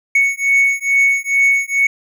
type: beating tone pair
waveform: triangle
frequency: 2217 / 2219.3 Hz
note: C#7 / C#7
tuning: 0 / +1 cents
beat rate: 2.3 Hz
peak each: -13 dBFS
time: 0.15-1.87 s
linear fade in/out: 5 ms
effects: none